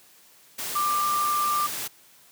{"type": "tone in noise", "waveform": "sine", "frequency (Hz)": 1186, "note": "D6", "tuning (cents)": 17, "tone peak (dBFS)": -22, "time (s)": [0.75, 1.67], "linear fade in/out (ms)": 10, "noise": "white", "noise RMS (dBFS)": -32, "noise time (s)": [0.58, 1.88], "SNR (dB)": 7, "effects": ["white hiss -55 dBFS RMS until 2.31 s", "high-pass 100 Hz 12 dB/octave"]}